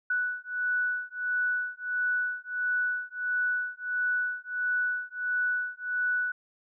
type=beating tone pair; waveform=sine; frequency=1480 / 1481.5 Hz; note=F#6 / F#6; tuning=0 / +2 cents; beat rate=1.5 Hz; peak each=-30 dBFS; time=0.1-6.32 s; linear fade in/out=5 ms; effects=none